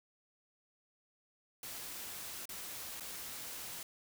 white noise with dropouts, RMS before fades -45 dBFS, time 1.63-3.83 s, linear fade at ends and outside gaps 2 ms, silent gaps 2.455-2.491 / 2.999-3.006 s, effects none

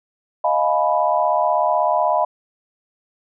sine chord, F half-diminished seventh, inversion third, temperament equal with one note detuned, 622.3 / 698.5 / 848.6 / 987.8 Hz, Eb5 / F5 / Ab5 / Cb6, 0 / 0 / +37 / 0 cents, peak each -20 / -20 / -23 / -20 dBFS, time 0.44-2.25 s, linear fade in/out 5 ms, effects none

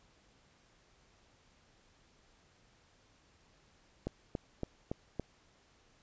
click train, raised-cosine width 2 ms, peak -22 dBFS, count 5, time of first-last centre 4.07-5.197 s, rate 3.55 Hz, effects pink hiss -67 dBFS RMS until 6.02 s + resampled to 16000 Hz

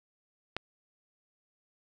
click, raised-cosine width 0.3 ms, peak -16 dBFS, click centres 0.566 s, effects none

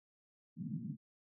white band-pass noise, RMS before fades -42 dBFS, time 0.56-0.97 s, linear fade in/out 50 ms, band 130 to 230 Hz, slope 48 dB/octave, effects none

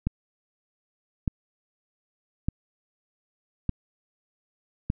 click train, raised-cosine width 5 ms, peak -12 dBFS, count 5, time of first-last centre 0.07-4.901 s, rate 0.828 Hz, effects none

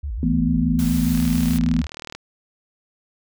sine tone with vibrato, 61.74 Hz, B1, in tune, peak -24 dBFS, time 0.03-1.87 s, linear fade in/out 10 ms, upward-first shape square, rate 6.8 Hz, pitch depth 260 cents each way
sine chord, E suspended fourth, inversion none, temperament equal with one note detuned, 164.81 / 222 / 246.9 Hz, E3 / A3 / B3, 0 / +16 / 0 cents, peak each -21 / -23 / -20 dBFS, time 0.23-1.82 s, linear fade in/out 2 ms
white noise, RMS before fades -34 dBFS, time 0.79-1.58 s, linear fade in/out 0 ms
click train, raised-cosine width 0.2 ms, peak -16 dBFS, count 40, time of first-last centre 1.15-2.15 s, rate 39 Hz
effects none

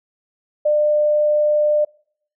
sine tone, 599 Hz, D5, 34 cents sharp, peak -13 dBFS, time 0.65-1.85 s, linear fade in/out 10 ms, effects noise-tail reverb RT60 0.6 s tail -25 dB re dry

